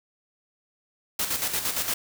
white noise with tremolo, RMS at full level -26 dBFS, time 1.19-1.94 s, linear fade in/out 5 ms, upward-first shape square, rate 8.7 Hz, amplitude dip 55%, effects none

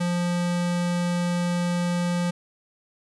square tone, 175.3 Hz, F3, 7 cents sharp, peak -23 dBFS, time 0-2.31 s, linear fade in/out 10 ms, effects resampled to 24000 Hz + 10-bit

